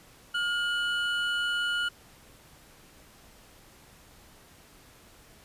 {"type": "tone pair together", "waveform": "triangle", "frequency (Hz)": [1419.5, 2957], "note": ["F6", "F#7"], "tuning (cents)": [28, -2], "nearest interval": "octave + minor second", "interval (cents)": 1270, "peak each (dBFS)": [-26, -30], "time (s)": [0.34, 1.89], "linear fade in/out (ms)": 10, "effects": ["pink hiss -55 dBFS RMS until 5.44 s", "resampled to 32000 Hz"]}